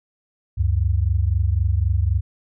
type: tone pair together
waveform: sine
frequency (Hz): 71.3 / 95.17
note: C#2 / F#2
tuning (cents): +49 / +49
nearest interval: perfect fourth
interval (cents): 500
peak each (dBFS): -19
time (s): 0.57-2.21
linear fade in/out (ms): 20
effects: none